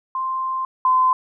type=tone pair in turn; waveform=sine; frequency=1046.5 / 1027.9 Hz; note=C6 / C6; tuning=0 / -31 cents; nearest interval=unison; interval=31 cents; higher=first; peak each=-21 / -13 dBFS; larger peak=second; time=0.15-0.65 / 0.85-1.13 s; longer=first; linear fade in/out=2 ms; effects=none